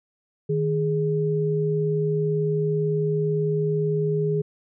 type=tone pair together; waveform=sine; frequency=155.56 / 415.3 Hz; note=D#3 / G#4; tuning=0 / 0 cents; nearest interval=octave + perfect fourth; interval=1700 cents; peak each=-23 dBFS; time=0.49-4.42 s; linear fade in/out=10 ms; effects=none